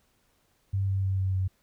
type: tone with pitch steps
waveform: sine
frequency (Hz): 97.6 / 96.7 / 95.81 / 94.93 / 94.06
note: G2 / G2 / G2 / F#2 / F#2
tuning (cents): -7 / -23 / -39 / +45 / +29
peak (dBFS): -24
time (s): 0.73-1.48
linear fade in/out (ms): 10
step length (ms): 150
effects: pink hiss -69 dBFS RMS until 1.62 s